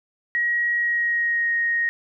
sine tone with pitch glide, 1901 to 1869.4 Hz, A#6 to A#6, +33 to +4 cents, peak -19 dBFS, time 0.35-1.89 s, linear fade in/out 0 ms, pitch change -29 cents, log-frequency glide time 0.75-1.53 s, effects none

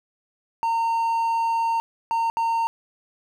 triangle tone bursts at uneven times, 916 Hz, A#5, 31 cents flat, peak -18 dBFS, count 3, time 0.63-1.8 / 2.11-2.3 / 2.37-2.67 s, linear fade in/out 0 ms, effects none

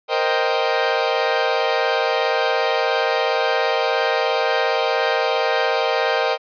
sawtooth chord, C minor seventh, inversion third, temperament equal, 466.2 / 523.3 / 622.3 / 784 Hz, Bb4 / C5 / Eb5 / G5, 0 / 0 / 0 / 0 cents, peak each -19 dBFS, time 0.08-6.38 s, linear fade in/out 50 ms, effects resampled to 11025 Hz

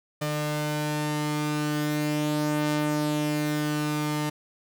sawtooth tone pair together, 150.05 / 299.9 Hz, D3 / D4, +38 / +36 cents, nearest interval octave, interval 1198 cents, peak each -24 dBFS, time 0.21-4.3 s, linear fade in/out 10 ms, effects none

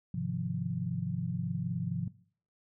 sine chord, F minor seventh, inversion first, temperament equal, 103.83 / 130.81 / 155.56 / 174.61 Hz, Ab2 / C3 / Eb3 / F3, 0 / 0 / 0 / 0 cents, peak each -40 / -36 / -39 / -34 dBFS, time 0.14-2.08 s, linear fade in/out 5 ms, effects noise-tail reverb RT60 0.5 s tail -19 dB re dry

